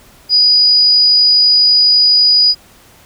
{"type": "tone", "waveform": "sine", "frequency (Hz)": 4924, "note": "D#8", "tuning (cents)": -19, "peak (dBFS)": -6, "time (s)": [0.29, 2.55], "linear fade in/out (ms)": 50, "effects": ["pink hiss -44 dBFS RMS until 3.05 s"]}